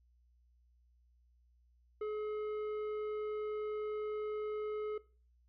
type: tone with tanh clipping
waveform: triangle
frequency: 425.1 Hz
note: G#4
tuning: 40 cents sharp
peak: -37 dBFS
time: 2.01-4.98 s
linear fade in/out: 5 ms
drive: 13 dB
effects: noise-tail reverb RT60 0.4 s tail -20 dB re dry + added 60 Hz sine -66 dBFS peak until 5.48 s